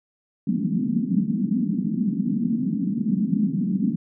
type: band-pass noise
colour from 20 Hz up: white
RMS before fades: -23 dBFS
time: 0.47-3.96 s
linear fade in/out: 5 ms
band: 170 to 250 Hz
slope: 48 dB/octave
effects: none